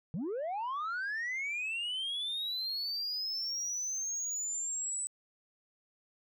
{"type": "linear sweep", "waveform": "sine", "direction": "up", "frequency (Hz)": [140.2, 8020], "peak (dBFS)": -31, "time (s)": [0.14, 5.07], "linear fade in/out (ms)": 0, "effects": ["tanh soft clip ceiling -32 dBFS"]}